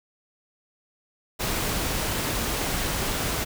pink noise, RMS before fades -27 dBFS, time 1.39-3.45 s, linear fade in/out 20 ms, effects none

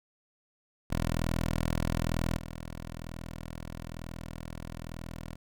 10% pulse tone with level steps, 41.08 Hz, E1, 5 cents flat, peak -20 / -31 dBFS, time 0.9-5.36 s, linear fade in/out 10 ms, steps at 2.36 s, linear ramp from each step 20 ms, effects none

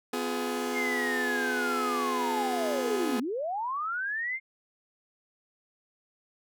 sawtooth chord, F diminished, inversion second, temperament just, 251.4 / 349.2 / 419.1 Hz, Cb4 / F4 / Ab4, +31 / 0 / +16 cents, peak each -29 / -33 / -29 dBFS, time 0.13-3.2 s, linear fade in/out 5 ms
sine linear two-way sweep, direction down then up, 2146 to 217 to 2146 Hz, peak -29 dBFS, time 0.73-4.4 s, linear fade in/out 50 ms, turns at 3.19 s
effects none

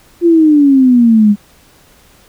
sine exponential sweep, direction down, 349.2 to 201.7 Hz, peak -4 dBFS, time 0.21-1.36 s, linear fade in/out 50 ms, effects pink hiss -46 dBFS RMS until 2.28 s

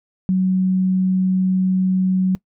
sine tone, 186.6 Hz, F#3, 15 cents sharp, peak -14 dBFS, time 0.29-2.35 s, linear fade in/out 0 ms, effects noise-tail reverb RT60 0.1 s tail -22 dB re dry

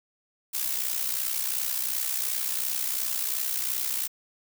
blue noise with amplitude modulation, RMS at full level -26 dBFS, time 0.53-4.08 s, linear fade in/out 20 ms, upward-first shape sine, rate 62.8 Hz, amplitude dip 65%, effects none

